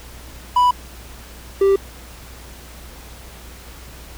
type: tone pair in turn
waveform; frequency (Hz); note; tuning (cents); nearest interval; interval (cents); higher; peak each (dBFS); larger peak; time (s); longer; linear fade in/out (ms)
triangle; 987.8 / 392; B5 / G4; 0 / 0; octave + major third; 1600; first; -9; neither; 0.56-0.71 / 1.61-1.76; neither; 5
effects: added 60 Hz sine -39 dBFS peak until 4.17 s + pink hiss -41 dBFS RMS until 4.17 s